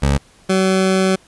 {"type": "tone pair in turn", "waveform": "20% pulse", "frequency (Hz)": [70, 189.21], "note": ["C#2", "F#3"], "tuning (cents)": [18, 39], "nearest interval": "octave + perfect fourth", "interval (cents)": 1721, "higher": "second", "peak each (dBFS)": -8, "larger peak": "neither", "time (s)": [[0.02, 0.18], [0.49, 1.16]], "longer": "second", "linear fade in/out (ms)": 10, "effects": ["pink hiss -50 dBFS RMS until 1.27 s", "resampled to 24000 Hz"]}